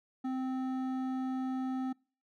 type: tone with hard clipping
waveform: sine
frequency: 260 Hz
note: C4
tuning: 11 cents flat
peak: -34 dBFS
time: 0.24-1.93 s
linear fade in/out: 10 ms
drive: 10 dB
effects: noise-tail reverb RT60 0.4 s tail -26 dB re dry